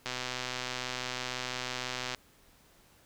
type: click train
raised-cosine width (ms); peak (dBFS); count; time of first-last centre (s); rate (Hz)
0.2; -17; 264; 0.06-2.147; 126
effects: pink hiss -62 dBFS RMS until 3.05 s